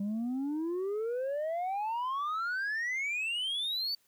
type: exponential sweep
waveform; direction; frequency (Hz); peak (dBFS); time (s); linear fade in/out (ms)
sine; up; 196 to 4605; -28; 0-3.95; 5
effects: tanh soft clip ceiling -30 dBFS + white hiss -70 dBFS RMS until 4.07 s